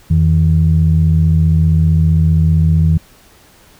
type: tone pair together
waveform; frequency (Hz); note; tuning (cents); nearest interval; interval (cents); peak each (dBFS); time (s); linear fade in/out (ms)
sine; 84.67 / 160; E2 / D#3; +47 / +49; major seventh; 1102; -10; 0.1-2.98; 10
effects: tanh soft clip ceiling -1 dBFS + pink hiss -46 dBFS RMS until 3.79 s

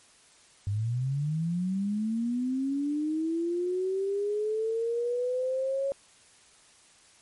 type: linear sweep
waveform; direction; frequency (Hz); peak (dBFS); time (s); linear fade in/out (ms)
sine; up; 97.8 to 554.4; -26; 0.67-5.92; 0
effects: white hiss -58 dBFS RMS until 7.21 s + MP3 48 kbps

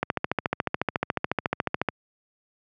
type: click train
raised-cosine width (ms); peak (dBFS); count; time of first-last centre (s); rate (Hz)
0.5; -8; 27; 0.03-1.887; 14
effects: high-pass 100 Hz 12 dB/octave

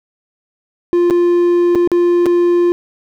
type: tone with dropouts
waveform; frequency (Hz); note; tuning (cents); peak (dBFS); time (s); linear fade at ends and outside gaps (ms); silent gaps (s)
triangle; 349.2; F4; 0; -7; 0.93-2.72; 0; 1.1-1.108 / 1.75-1.756 / 1.875-1.917 / 2.258-2.264
effects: none

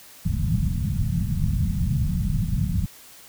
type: low-pass noise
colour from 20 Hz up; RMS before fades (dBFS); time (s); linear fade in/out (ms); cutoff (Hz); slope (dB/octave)
white; -23; 0.25-2.86; 10; 190; 48
effects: white hiss -47 dBFS RMS until 3.28 s

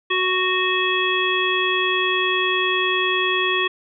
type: harmonic tone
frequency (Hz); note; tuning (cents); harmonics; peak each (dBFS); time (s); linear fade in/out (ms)
370; F#4; 0; 1 / 3 / 5 / 7 / 9; -24 / -24 / -24 / -24 / -24; 0.1-3.68; 10
effects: none

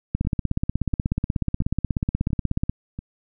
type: two click trains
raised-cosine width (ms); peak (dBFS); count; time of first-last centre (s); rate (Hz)
5; -19 / -9; 5 / 43; 0.25-2.99 / 0.15-2.695; 1.46 / 16.5
effects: none

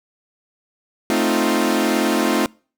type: chord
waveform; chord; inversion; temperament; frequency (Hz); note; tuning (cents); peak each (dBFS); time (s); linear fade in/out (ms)
sawtooth; F dominant seventh; first; equal; 220 / 261.6 / 311.1 / 349.2; A3 / C4 / Eb4 / F4; 0 / 0 / 0 / 0; -18; 1.1-2.46; 0
effects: noise-tail reverb RT60 0.4 s tail -26 dB re dry

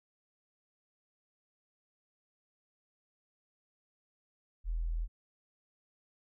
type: tone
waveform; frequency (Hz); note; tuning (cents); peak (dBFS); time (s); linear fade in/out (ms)
sine; 41.2; E1; 0; -31; 4.64-5.08; 50
effects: none

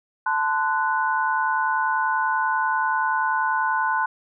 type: chord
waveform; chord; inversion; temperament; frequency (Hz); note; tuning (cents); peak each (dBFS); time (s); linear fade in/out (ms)
sine; F# diminished; first; equal with one note detuned; 880 / 1030.3 / 1480; A5 / C6 / F#6; 0 / -27 / 0; -24; 0.26-4.06; 5
effects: none

